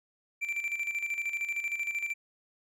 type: tone with tremolo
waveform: triangle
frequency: 2349 Hz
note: D7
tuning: in tune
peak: -27 dBFS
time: 0.41-2.14 s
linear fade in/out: 20 ms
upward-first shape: square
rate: 13 Hz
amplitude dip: 60%
effects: none